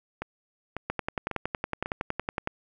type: two click trains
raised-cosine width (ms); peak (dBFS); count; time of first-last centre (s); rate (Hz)
0.5; -17 / -13; 4 / 18; 0.22-1.859 / 0.9-2.474; 1.83 / 10.8
effects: none